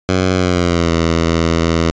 10% pulse tone with pitch glide, 92.5 to 82.89 Hz, F#2 to E2, 0 to +10 cents, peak -4 dBFS, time 0.09-1.91 s, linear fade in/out 0 ms, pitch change -190 cents, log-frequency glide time 0.33-0.93 s, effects resampled to 16000 Hz

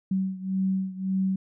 sine beating tone pair, 189.6 / 191.4 Hz, F#3 / G3, +43 / -41 cents, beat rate 1.8 Hz, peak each -26 / -29 dBFS, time 0.11-1.36 s, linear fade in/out 5 ms, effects none

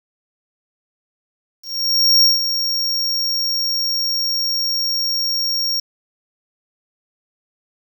square tone with ADSR envelope, 5560 Hz, F8, 9 cents flat, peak -9 dBFS, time 1.62-5.8 s, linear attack 610 ms, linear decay 160 ms, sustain -9 dB, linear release 4 ms, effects 7-bit

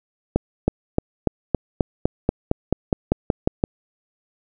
accelerating click train, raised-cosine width 2 ms, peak -3 dBFS, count 15, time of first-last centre 0.36-3.639 s, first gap 320 ms, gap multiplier 0.95, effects none

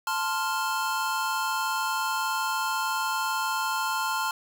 square chord, F major, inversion first, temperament equal, 880 / 1046.5 / 1396.9 Hz, A5 / C6 / F6, 0 / 0 / 0 cents, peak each -31 dBFS, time 0.07-4.31 s, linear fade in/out 2 ms, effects 8-bit

